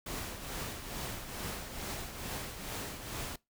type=noise with tremolo; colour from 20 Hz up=pink; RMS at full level=-38 dBFS; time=0.06-3.36 s; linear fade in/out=5 ms; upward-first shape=triangle; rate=2.3 Hz; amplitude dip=60%; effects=noise-tail reverb RT60 0.2 s tail -22 dB re dry